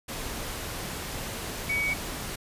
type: tone in noise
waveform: sine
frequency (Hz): 2251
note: C#7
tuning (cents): +26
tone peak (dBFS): -25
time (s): 1.69-1.94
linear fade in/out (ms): 10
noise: pink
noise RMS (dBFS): -35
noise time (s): 0.08-2.36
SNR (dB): +7
effects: resampled to 32000 Hz

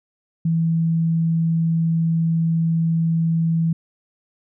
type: tone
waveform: sine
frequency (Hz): 164.3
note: E3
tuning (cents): -5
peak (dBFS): -16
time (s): 0.45-3.73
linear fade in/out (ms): 5
effects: none

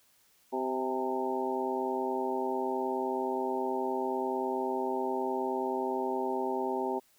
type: harmonic tone with a mistuned harmonic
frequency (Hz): 129.4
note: C3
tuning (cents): -19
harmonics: 2 / 3 / 4 / 5 / 6 / 7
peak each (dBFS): -37 / -33 / -40 / -39 / -37 / -36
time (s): 0.52-7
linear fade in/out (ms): 20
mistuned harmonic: 6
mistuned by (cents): +66
effects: white hiss -66 dBFS RMS until 7.18 s

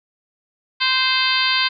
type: harmonic tone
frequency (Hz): 520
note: C5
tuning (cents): -11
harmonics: 2 / 3 / 4 / 5 / 6 / 7 / 8 / 9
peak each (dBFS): -24 / -24 / -24 / -24 / -24 / -24 / -24 / -24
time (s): 0.8-1.69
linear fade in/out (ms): 20
effects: none

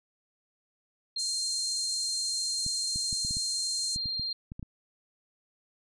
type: tone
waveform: sine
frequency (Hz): 4192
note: C8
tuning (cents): +2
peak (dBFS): -30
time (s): 1.16-4.33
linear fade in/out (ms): 5
type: band-pass noise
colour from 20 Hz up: white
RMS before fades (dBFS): -36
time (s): 1.18-3.97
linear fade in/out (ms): 20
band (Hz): 6200 to 9200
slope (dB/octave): 48
type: clicks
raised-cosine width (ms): 5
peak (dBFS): -27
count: 12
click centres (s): 2.664 / 2.959 / 3.128 / 3.249 / 3.309 / 3.369 / 3.961 / 4.058 / 4.196 / 4.519 / 4.595 / 4.628
effects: resampled to 24000 Hz

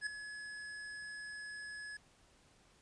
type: tone with ADSR envelope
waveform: square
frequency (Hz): 1696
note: G#6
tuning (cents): +36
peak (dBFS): -34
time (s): 0.01-1.97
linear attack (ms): 56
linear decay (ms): 4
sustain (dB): -11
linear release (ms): 4
effects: pink hiss -67 dBFS RMS until 2.81 s + resampled to 22050 Hz

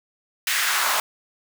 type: noise with high-pass filter sweep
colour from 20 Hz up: pink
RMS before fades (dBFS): -22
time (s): 0.47-1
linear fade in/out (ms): 2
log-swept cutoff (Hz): 2100 to 860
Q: 1.9
effects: none

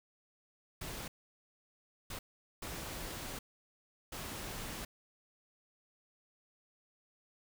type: noise bursts at uneven times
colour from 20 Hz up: pink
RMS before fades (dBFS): -43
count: 4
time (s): 0.81-1.08 / 2.1-2.19 / 2.62-3.39 / 4.12-4.85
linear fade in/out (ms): 5
effects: none

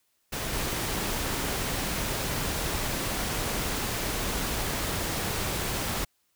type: noise with level steps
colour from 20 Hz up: pink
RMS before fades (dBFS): -32 / -30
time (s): 0.32-6.05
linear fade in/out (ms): 10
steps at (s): 0.53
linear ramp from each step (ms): 2
effects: white hiss -72 dBFS RMS until 6.35 s

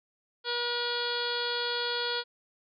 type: harmonic tone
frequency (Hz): 480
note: B4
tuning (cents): -49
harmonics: 1 / 2 / 3 / 4 / 5 / 6 / 7 / 8 / 9 / 10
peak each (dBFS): -35 / -38 / -35 / -44 / -45 / -44 / -35 / -42 / -36 / -43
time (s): 0.44-2.24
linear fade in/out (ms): 50
effects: none

